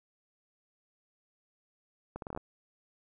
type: accelerating click train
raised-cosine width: 1 ms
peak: -25 dBFS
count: 8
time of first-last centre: 2.16-2.375 s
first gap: 62 ms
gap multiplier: 0.75
effects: none